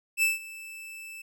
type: tone with ADSR envelope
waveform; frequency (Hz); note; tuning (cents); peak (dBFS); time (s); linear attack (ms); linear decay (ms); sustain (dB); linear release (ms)
45% pulse; 2637; E7; 0; -20; 0.17-1.22; 56; 160; -20; 8
effects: none